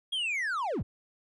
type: linear sweep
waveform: triangle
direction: down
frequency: 3322 to 39.12 Hz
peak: -27 dBFS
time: 0.12-0.83 s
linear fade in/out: 10 ms
effects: resampled to 24000 Hz